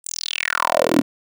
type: tone with high-pass filter sweep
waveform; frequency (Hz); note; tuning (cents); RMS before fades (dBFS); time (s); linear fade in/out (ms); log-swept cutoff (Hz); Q
10% pulse; 41.12; E1; -4; -20; 0.04-1.02; 20; 8800 to 250; 5.7
effects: none